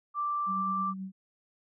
sine tone, 1174.7 Hz, D6, in tune, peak -28 dBFS, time 0.14-0.94 s, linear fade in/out 50 ms
sine tone with tremolo, 190.4 Hz, F#3, 50 cents sharp, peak -34 dBFS, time 0.46-1.12 s, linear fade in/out 50 ms, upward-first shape sine, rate 9.3 Hz, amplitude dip 30%
effects none

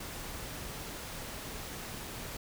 pink noise, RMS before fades -42 dBFS, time 0-2.37 s, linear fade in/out 5 ms, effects none

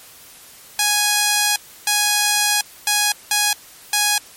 5% pulse tone bursts at uneven times, 830.6 Hz, G#5, in tune, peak -3 dBFS, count 5, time 0.79-1.56 / 1.87-2.61 / 2.87-3.12 / 3.31-3.53 / 3.93-4.18 s, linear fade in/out 2 ms, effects white hiss -43 dBFS RMS until 4.36 s + MP3 64 kbps

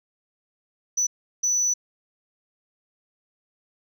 sine tone bursts at uneven times, 5960 Hz, F#8, 12 cents sharp, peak -18 dBFS, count 2, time 0.97-1.07 / 1.43-1.74 s, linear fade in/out 10 ms, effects tanh soft clip ceiling -17 dBFS

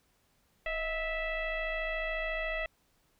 sine tone with frequency modulation, 1303 Hz, E6, 20 cents flat, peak -31 dBFS, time 0.66-2.66 s, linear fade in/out 2 ms, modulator 665 Hz, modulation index 2, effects pink hiss -71 dBFS RMS until 3.19 s

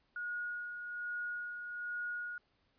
sine tone with tremolo, 1444 Hz, F#6, 43 cents flat, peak -36 dBFS, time 0.16-2.38 s, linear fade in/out 2 ms, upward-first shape sine, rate 1.2 Hz, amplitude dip 45%, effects pink hiss -75 dBFS RMS until 2.78 s + resampled to 11025 Hz

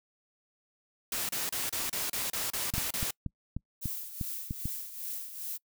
white noise bursts, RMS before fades -33 dBFS, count 10, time 1.12-3.108 s, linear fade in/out 2 ms, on 170 ms, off 32 ms
clicks, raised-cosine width 5 ms, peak -21 dBFS, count 9, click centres 2.739 / 2.781 / 3.029 / 3.263 / 3.566 / 3.857 / 4.212 / 4.509 / 4.656 s
violet noise with tremolo, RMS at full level -36 dBFS, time 3.81-5.58 s, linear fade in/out 20 ms, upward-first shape triangle, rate 2.5 Hz, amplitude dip 70%
effects noise-tail reverb RT60 0.1 s tail -26 dB re dry

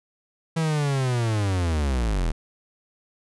45% pulse linear sweep, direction down, 164.81 to 37 Hz, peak -21 dBFS, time 0.56-2.32 s, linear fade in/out 10 ms, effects resampled to 24000 Hz

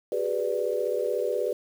sine chord, G# half-diminished seventh, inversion third, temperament equal with one note detuned, 379.1 / 415.3 / 493.9 / 587.3 Hz, F#4 / G#4 / B4 / D5, +42 / 0 / 0 / 0 cents, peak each -32 / -30 / -28 / -31 dBFS, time 0.12-1.53 s, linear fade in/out 2 ms, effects 8-bit

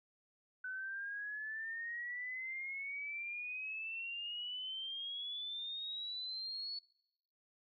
sine exponential sweep, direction up, 1500 to 4435 Hz, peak -40 dBFS, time 0.64-6.79 s, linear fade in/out 5 ms, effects noise-tail reverb RT60 0.9 s tail -25 dB re dry + AAC 64 kbps

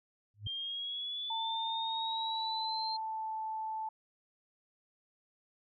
sine tone with exponential growth, 103.83 Hz, G#2, in tune, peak -33 dBFS, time 0.34-0.47 s, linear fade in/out 0 ms, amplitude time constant 28 ms
sine exponential sweep, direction up, 3175 to 4186 Hz, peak -36 dBFS, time 0.46-2.97 s, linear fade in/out 10 ms
sine tone with pitch glide, 900 to 876.9 Hz, A5 to A5, +39 to -6 cents, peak -35 dBFS, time 1.3-3.89 s, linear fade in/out 5 ms, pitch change -45 cents, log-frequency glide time 1.81-3.37 s
effects none

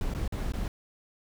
brown noise with dropouts, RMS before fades -31 dBFS, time 0.01-0.68 s, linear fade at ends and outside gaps 1 ms, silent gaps 0.138-0.148 / 0.278-0.323 / 0.521-0.536 s, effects none

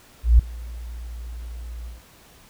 sine tone with ADSR envelope, 58.27 Hz, A#1, in tune, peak -7 dBFS, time 0.23-2.02 s, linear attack 160 ms, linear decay 6 ms, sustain -24 dB, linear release 150 ms, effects pink hiss -51 dBFS RMS until 2.49 s

